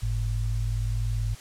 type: tone pair together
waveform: sine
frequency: 49 / 110 Hz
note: G1 / A2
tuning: 0 / 0 cents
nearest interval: octave + major second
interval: 1400 cents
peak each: -27 dBFS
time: 0.02-1.35 s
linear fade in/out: 10 ms
effects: white hiss -47 dBFS RMS until 1.4 s + low-pass 9000 Hz 12 dB/octave